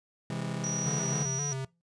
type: chord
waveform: 40% pulse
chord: C augmented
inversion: none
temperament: just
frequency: 130.81 / 163.52 / 204.4 Hz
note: C3 / E3 / G#3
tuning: 0 / -14 / -27 cents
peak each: -36 / -35 / -37 dBFS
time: 0.3-1.23 s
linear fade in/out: 2 ms
type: tone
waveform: sine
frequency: 5810 Hz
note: F#8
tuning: 32 cents flat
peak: -31 dBFS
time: 0.64-1.53 s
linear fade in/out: 0 ms
type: tone with vibrato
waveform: square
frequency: 138.59 Hz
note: C#3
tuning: in tune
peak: -33 dBFS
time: 0.86-1.65 s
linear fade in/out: 5 ms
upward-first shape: square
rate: 3.8 Hz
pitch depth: 70 cents each way
type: tone with exponential decay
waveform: triangle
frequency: 170 Hz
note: F3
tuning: 46 cents flat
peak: -34 dBFS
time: 1.25-1.81 s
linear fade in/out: 0 ms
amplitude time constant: 120 ms
effects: noise-tail reverb RT60 0.2 s tail -21 dB re dry + resampled to 22050 Hz